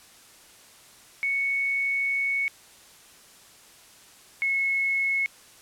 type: tone pair in turn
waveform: sine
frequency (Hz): 2217 / 2186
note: C#7 / C#7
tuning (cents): 0 / -25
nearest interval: unison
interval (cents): 25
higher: first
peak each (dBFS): -23 / -22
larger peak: second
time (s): 1.23-2.48 / 4.42-5.26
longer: first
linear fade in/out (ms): 0
effects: white hiss -52 dBFS RMS until 5.61 s + low-pass 11000 Hz 12 dB/octave